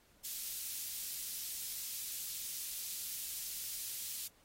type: high-pass noise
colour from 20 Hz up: white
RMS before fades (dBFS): -42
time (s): 0.24-4.28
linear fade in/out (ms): 10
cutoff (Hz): 3800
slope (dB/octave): 12
effects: pink hiss -68 dBFS RMS until 4.44 s + AAC 48 kbps